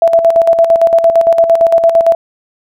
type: tone with tremolo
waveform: sine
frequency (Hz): 666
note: E5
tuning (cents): +18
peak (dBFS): -3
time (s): 0.02-2.15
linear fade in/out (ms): 2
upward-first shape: square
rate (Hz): 8.8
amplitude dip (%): 60
effects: none